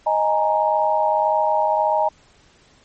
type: chord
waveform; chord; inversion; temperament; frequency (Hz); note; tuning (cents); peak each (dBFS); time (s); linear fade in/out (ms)
sine; D# suspended fourth; none; equal; 622.3 / 830.6 / 932.3; D#5 / G#5 / A#5; 0 / 0 / 0; -20; 0.06-2.09; 10
effects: pink hiss -54 dBFS RMS until 2.84 s + MP3 32 kbps